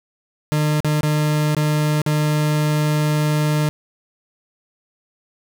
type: tone with dropouts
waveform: 40% pulse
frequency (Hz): 151.1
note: D3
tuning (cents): +50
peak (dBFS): -15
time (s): 0.52-3.69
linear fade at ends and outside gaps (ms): 0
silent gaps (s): 0.804-0.846 / 1.009-1.032 / 1.548-1.567 / 2.017-2.063
effects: none